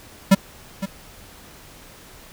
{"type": "tone with echo", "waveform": "square", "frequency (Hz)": 194.3, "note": "G3", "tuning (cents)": -15, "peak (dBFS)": -9, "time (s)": [0.31, 0.35], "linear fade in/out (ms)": 10, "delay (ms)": 510, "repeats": 1, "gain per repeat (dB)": -14, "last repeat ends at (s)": 0.86, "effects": ["pink hiss -45 dBFS RMS until 2.32 s"]}